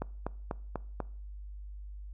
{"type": "click train", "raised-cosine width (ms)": 1, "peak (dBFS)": -19, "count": 5, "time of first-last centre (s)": [0.02, 1.003], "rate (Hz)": 4.07, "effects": ["noise-tail reverb RT60 0.5 s tail -22 dB re dry", "added 50 Hz sine -41 dBFS peak until 2.13 s"]}